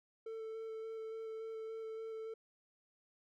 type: tone with vibrato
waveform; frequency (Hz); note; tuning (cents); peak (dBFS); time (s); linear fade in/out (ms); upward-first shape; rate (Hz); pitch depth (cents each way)
triangle; 444.8; A4; +19; -40; 0.26-2.34; 5; square; 3.5; 9
effects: none